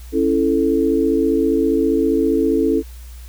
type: chord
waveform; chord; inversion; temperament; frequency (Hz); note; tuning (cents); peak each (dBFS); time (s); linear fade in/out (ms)
sine; A major; first; just; 275 / 330 / 440; C#4 / E4 / A4; -14 / +2 / 0; -18; 0.12-2.83; 50
effects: added 60 Hz sine -33 dBFS peak until 3.28 s + white hiss -47 dBFS RMS until 3.28 s